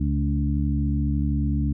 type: harmonic tone with a mistuned harmonic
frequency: 72 Hz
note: D2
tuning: 34 cents flat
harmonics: 1 / 2 / 3 / 4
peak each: -23 / -26 / -28 / -29 dBFS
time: 0-1.73 s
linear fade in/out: 10 ms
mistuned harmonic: 2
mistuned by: -20 cents
effects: none